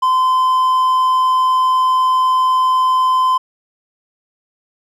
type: tone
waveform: triangle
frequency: 1028 Hz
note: C6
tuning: 31 cents flat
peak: -9 dBFS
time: 0.02-3.38 s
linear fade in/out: 10 ms
effects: none